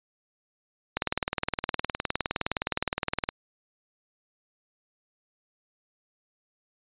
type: click train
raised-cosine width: 0.3 ms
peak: -10 dBFS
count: 46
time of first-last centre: 0.97-3.29 s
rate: 19.4 Hz
effects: resampled to 8000 Hz